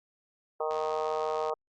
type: harmonic tone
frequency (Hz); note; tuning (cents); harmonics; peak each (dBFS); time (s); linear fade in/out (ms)
155.56; D#3; 0; 3 / 4 / 5 / 6 / 7 / 8; -32 / -34 / -36 / -38 / -39 / -40; 0.6-1.54; 5
type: click train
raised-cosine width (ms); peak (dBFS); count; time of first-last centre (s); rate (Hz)
0.2; -28; 69; 0.71-1.496; 86.5
effects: Opus 32 kbps